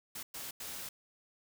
white noise bursts at uneven times, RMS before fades -43 dBFS, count 3, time 0.15-0.23 / 0.34-0.51 / 0.6-0.89 s, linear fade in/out 5 ms, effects none

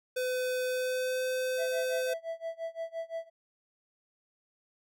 square tone with pitch glide, 506 to 512.2 Hz, B4 to C5, +42 to -37 cents, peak -30 dBFS, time 0.16-2.14 s, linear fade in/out 10 ms, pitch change +21 cents, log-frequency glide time 0.65-1.24 s
triangle tone with tremolo, 659.3 Hz, E5, in tune, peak -30 dBFS, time 1.57-3.3 s, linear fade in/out 50 ms, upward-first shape sine, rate 5.8 Hz, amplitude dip 95%
effects none

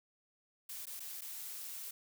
blue noise with dropouts, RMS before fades -45 dBFS, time 0.69-1.91 s, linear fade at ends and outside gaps 5 ms, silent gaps 0.856-0.868 / 0.996-1.002 / 1.21-1.217 s, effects none

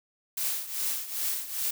blue noise with tremolo, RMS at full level -28 dBFS, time 0.37-1.71 s, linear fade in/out 5 ms, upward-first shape triangle, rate 2.5 Hz, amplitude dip 80%, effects none

